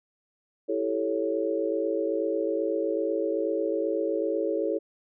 sine chord, A dominant seventh, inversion second, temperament equal, 329.6 / 392 / 440 / 554.4 Hz, E4 / G4 / A4 / C#5, 0 / 0 / 0 / 0 cents, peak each -30 / -32 / -29 / -30 dBFS, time 0.68-4.79 s, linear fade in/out 20 ms, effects none

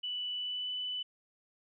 sine tone with pitch glide, 2969 to 2991 Hz, F#7 to F#7, +5 to +18 cents, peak -34 dBFS, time 0.03-1.03 s, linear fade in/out 10 ms, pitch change +13 cents, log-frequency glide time 0.33-0.71 s, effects none

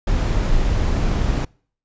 brown noise, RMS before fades -18 dBFS, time 0.07-1.45 s, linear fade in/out 5 ms, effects noise-tail reverb RT60 0.5 s tail -26 dB re dry + resampled to 16000 Hz

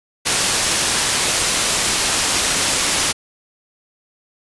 white low-pass noise, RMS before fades -18 dBFS, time 0.25-3.13 s, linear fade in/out 20 ms, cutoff 9800 Hz, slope 12 dB/octave, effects resampled to 24000 Hz

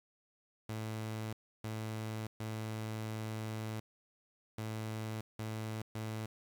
sawtooth tone bursts at uneven times, 109.5 Hz, A2, 8 cents flat, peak -34 dBFS, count 6, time 0.69-1.33 / 1.64-2.27 / 2.4-3.8 / 4.58-5.21 / 5.39-5.82 / 5.95-6.26 s, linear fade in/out 5 ms, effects 10-bit

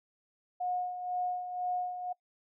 sine tone with tremolo, 723 Hz, F#5, 40 cents flat, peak -29 dBFS, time 0.6-2.13 s, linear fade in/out 10 ms, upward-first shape sine, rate 2 Hz, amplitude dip 60%, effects noise-tail reverb RT60 0.1 s tail -23 dB re dry

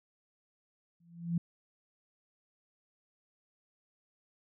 sine tone with exponential growth, 170 Hz, F3, 46 cents flat, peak -25 dBFS, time 1-1.38 s, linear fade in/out 5 ms, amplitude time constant 81 ms, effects none

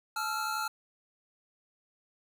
square tone cluster, 864 / 1312 / 1383 Hz, A5 / E6 / F6, -32 / -9 / -17 cents, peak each -37 / -40 / -34 dBFS, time 0.16-0.68 s, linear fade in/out 5 ms, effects 10-bit

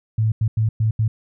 sine tone bursts at uneven times, 110 Hz, A2, in tune, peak -15 dBFS, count 5, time 0.18-0.32 / 0.41-0.48 / 0.57-0.69 / 0.8-0.91 / 0.99-1.08 s, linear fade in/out 5 ms, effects none

